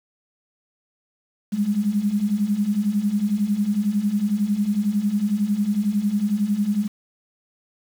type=beating tone pair; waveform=sine; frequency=198.4 / 209.4 Hz; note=G3 / G#3; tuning=+21 / +15 cents; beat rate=11 Hz; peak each=-24 / -20 dBFS; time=1.52-6.88 s; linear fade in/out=20 ms; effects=7-bit